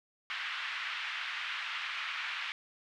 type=band-pass noise; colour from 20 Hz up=white; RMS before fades=-38 dBFS; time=0.3-2.52 s; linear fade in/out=0 ms; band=1200 to 3000 Hz; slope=24 dB/octave; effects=none